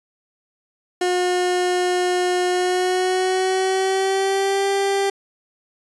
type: tone with pitch glide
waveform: 30% pulse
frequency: 360 to 394.9 Hz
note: F#4 to G4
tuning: -47 to +13 cents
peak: -15 dBFS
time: 1.01-5.1 s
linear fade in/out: 5 ms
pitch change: +160 cents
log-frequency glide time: 2.48-4.68 s
effects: resampled to 24000 Hz